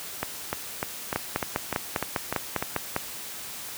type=two click trains; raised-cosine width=0.5 ms; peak=-9 / -11 dBFS; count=10 / 9; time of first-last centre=1.16-2.964 / 0.23-2.625 s; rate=4.99 / 3.34 Hz; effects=white hiss -38 dBFS RMS until 3.77 s + high-pass 60 Hz 12 dB/octave